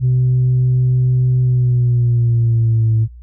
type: tone with pitch glide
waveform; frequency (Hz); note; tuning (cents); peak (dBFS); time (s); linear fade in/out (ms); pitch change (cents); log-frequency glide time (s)
sine; 126.7 to 111.58; B2 to A2; +45 to +25; -9; 0-3.08; 50; -220; 1.41-2.91
effects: tanh soft clip ceiling -8 dBFS + added 60 Hz sine -34 dBFS peak until 3.22 s